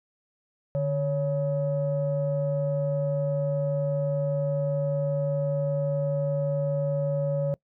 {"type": "tone pair together", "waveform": "sine", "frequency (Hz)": [148.06, 559], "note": ["D3", "C#5"], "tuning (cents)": [14, 14], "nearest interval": "octave + major seventh", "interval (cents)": 2300, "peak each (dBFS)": -25, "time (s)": [0.75, 7.54], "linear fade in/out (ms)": 0, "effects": ["noise-tail reverb RT60 0.1 s tail -24 dB re dry", "tanh soft clip ceiling -18 dBFS"]}